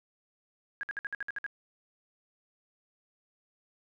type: tone bursts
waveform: sine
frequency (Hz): 1637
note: G#6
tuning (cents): -25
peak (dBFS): -32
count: 9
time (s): 0.81-1.464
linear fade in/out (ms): 0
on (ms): 22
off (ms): 57
effects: none